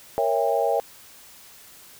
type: chord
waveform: sine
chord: A# diminished seventh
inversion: none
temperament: equal with one note detuned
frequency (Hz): 466.2 / 554.4 / 659.3 / 802.3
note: A#4 / C#5 / E5 / G5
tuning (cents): 0 / 0 / 0 / +40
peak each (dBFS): -25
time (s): 0.18-0.8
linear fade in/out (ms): 0
effects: white hiss -48 dBFS RMS until 1.99 s